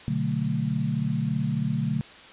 sine chord, B minor seventh, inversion none, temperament equal, 123.47 / 146.83 / 185 / 220 Hz, B2 / D3 / F#3 / A3, 0 / 0 / 0 / 0 cents, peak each -30 / -27 / -31 / -29 dBFS, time 0.08-2.01 s, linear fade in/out 0 ms, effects white hiss -46 dBFS RMS until 2.32 s + resampled to 8000 Hz

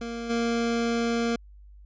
25% pulse tone with level steps, 233.1 Hz, A#3, in tune, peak -28 / -20 dBFS, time 0.01-1.36 s, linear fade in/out 5 ms, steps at 0.29 s, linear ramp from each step 20 ms, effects added 50 Hz sine -46 dBFS peak until 1.85 s + resampled to 16000 Hz

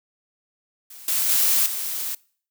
blue noise with level steps, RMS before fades -42 / -22 / -19 / -28 dBFS, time 0.9-2.15 s, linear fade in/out 5 ms, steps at 1.08 / 1.29 / 1.66 s, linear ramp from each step 2 ms, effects noise-tail reverb RT60 0.5 s tail -24 dB re dry

